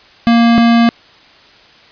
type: tone pair in turn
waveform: square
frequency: 233.2 / 233.2 Hz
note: A#3 / A#3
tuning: +1 / +1 cents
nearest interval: unison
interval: 0 cents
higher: neither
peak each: -7 / -7 dBFS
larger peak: neither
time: 0.27-0.58 / 0.58-0.89 s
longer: neither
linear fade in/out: 0 ms
effects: white hiss -43 dBFS RMS until 1.91 s + resampled to 11025 Hz